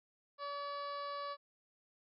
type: harmonic tone with a mistuned harmonic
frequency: 571 Hz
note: D5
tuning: 49 cents flat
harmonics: 1 / 2 / 3 / 4 / 5 / 6 / 7 / 8 / 9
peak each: -45 / -41 / -54 / -59 / -61 / -62 / -55 / -57 / -62 dBFS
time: 0.38-1.37 s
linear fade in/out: 50 ms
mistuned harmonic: 9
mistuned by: -20 cents
effects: none